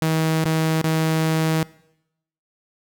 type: tone with dropouts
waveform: sawtooth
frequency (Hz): 159.6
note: D#3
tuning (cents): +44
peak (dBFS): -14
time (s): 0.02-1.63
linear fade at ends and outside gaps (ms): 0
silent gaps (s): 0.442-0.456 / 0.814-0.842
effects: noise-tail reverb RT60 0.8 s tail -21 dB re dry